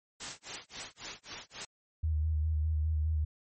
white noise with tremolo, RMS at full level -38 dBFS, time 0.2-1.65 s, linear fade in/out 5 ms, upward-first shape sine, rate 3.7 Hz, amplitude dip 100%
sine tone with vibrato, 77.78 Hz, D#2, in tune, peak -27 dBFS, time 2.03-3.25 s, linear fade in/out 10 ms, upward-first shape square, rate 4.9 Hz, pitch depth 31 cents each way
effects MP3 32 kbps

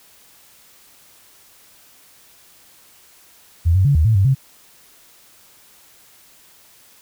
sine tone with pitch steps, 84.1 / 94.5 / 141.5 / 77.8 / 111 / 97 / 133.8 Hz, E2 / F#2 / C#3 / D#2 / A2 / G2 / C3, +35 / +37 / +36 / 0 / +16 / -18 / +39 cents, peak -11 dBFS, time 3.65-4.35 s, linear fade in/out 20 ms, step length 100 ms, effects white hiss -50 dBFS RMS until 7.01 s

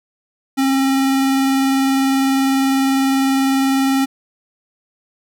square tone with vibrato, 269.2 Hz, C4, 49 cents sharp, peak -14 dBFS, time 0.57-4.06 s, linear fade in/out 20 ms, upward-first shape triangle, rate 20 Hz, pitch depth 22 cents each way, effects none

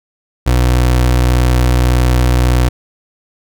30% pulse tone, 61.74 Hz, B1, in tune, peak -6 dBFS, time 0.46-2.69 s, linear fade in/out 10 ms, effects none

